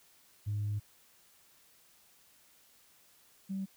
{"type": "tone pair in turn", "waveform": "sine", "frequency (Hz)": [103.83, 193.19], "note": ["G#2", "G3"], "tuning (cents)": [0, -25], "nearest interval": "major seventh", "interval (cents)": 1075, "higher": "second", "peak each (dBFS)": [-30, -33], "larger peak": "first", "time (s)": [[0.46, 0.8], [3.49, 3.66]], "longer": "first", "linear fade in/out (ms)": 20, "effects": ["tanh soft clip ceiling -28 dBFS", "white hiss -64 dBFS RMS until 3.76 s"]}